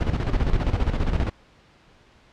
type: noise with tremolo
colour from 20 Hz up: brown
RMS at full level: -20 dBFS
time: 0-1.3 s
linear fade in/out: 10 ms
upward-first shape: square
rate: 15 Hz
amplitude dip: 60%
effects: pink hiss -55 dBFS RMS until 2.32 s + low-pass 4000 Hz 12 dB/octave